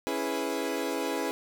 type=chord; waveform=30% pulse; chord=C# minor seventh; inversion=none; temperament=equal; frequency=277.2 / 329.6 / 415.3 / 493.9 Hz; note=C#4 / E4 / G#4 / B4; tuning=0 / 0 / 0 / 0 cents; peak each=-32 dBFS; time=0.07-1.31 s; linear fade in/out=0 ms; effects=none